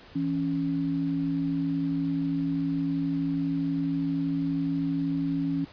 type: tone pair together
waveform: sine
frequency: 164.81 / 277.2 Hz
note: E3 / C#4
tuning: 0 / 0 cents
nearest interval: major sixth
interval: 900 cents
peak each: -30 / -26 dBFS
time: 0.15-5.65 s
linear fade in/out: 10 ms
effects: pink hiss -50 dBFS RMS until 5.72 s + resampled to 11025 Hz